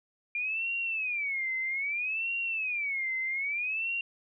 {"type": "tone with vibrato", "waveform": "sine", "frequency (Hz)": 2385, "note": "D7", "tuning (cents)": 26, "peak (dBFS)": -29, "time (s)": [0.35, 4.01], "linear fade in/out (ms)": 2, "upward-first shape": "sine", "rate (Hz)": 0.62, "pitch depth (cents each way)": 250, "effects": []}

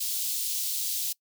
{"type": "high-pass noise", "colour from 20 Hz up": "white", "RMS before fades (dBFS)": -30, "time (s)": [0, 1.13], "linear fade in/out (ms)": 10, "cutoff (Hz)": 3400, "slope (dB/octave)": 24, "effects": ["noise-tail reverb RT60 0.1 s tail -23 dB re dry"]}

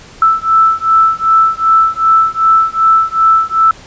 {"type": "beating tone pair", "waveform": "sine", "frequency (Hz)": [1318.5, 1321.1], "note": ["E6", "E6"], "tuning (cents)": [0, 3], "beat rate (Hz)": 2.6, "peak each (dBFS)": -10, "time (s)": [0.22, 3.71], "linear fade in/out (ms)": 2, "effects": ["pink hiss -37 dBFS RMS until 3.86 s", "resampled to 16000 Hz"]}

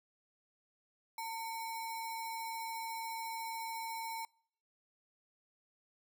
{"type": "tone with sample-and-hold", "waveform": "sine", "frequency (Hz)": 907, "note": "A#5", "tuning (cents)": -48, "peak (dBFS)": -38, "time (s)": [1.18, 4.25], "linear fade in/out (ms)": 2, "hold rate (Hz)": 3150, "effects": ["noise-tail reverb RT60 0.6 s tail -26 dB re dry"]}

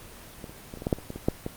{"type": "clicks", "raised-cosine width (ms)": 2, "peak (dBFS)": [-24, -29, -24, -26, -23, -13, -8, -25, -20, -22, -8, -17], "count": 12, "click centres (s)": [0.442, 0.495, 0.739, 0.773, 0.821, 0.869, 0.928, 0.986, 1.104, 1.16, 1.285, 1.464], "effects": ["pink hiss -46 dBFS RMS until 1.56 s", "Opus 24 kbps"]}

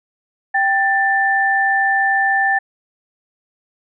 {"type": "tone pair together", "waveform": "sine", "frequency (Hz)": [784, 1773.3], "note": ["G5", "A6"], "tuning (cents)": [0, 13], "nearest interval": "octave + major second", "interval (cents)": 1413, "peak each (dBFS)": [-17, -15], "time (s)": [0.54, 2.59], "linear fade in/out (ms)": 10, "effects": []}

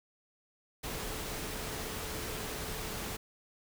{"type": "tone in noise", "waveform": "sine", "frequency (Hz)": 434.9, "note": "A4", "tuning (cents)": -20, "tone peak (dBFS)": -48, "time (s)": [0.83, 3.17], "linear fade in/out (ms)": 10, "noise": "pink", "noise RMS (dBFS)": -39, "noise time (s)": [0.83, 3.17], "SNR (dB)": -12, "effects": []}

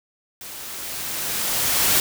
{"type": "noise with level ramp", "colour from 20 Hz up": "white", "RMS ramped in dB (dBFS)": [-37, -17], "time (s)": [0.41, 2], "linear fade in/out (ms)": 2, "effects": []}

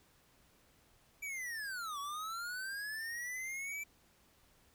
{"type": "linear two-way sweep", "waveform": "square", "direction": "down then up", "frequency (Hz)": [2335, 1114, 2335], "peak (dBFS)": -40, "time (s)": [1.22, 3.84], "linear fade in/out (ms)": 10, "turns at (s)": 1.99, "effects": ["pink hiss -68 dBFS RMS until 4.74 s"]}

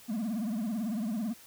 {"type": "tone with vibrato", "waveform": "triangle", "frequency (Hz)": 220, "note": "A3", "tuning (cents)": 0, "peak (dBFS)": -28, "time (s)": [0.08, 1.34], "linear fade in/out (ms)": 20, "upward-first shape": "triangle", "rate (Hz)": 18, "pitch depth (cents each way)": 210, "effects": ["white hiss -54 dBFS RMS until 1.46 s"]}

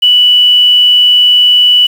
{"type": "tone with quantisation", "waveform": "sine", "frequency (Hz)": 2960, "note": "F#7", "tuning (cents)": 0, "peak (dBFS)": -3, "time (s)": [0.02, 1.87], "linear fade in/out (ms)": 10, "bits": 5, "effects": []}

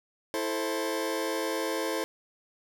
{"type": "chord", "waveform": "sawtooth", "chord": "A minor", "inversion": "second", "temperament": "just", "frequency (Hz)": [330, 440, 528], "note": ["E4", "A4", "C5"], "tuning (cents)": [2, 0, 16], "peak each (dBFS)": -29, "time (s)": [0.34, 2.04], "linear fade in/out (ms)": 0, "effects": []}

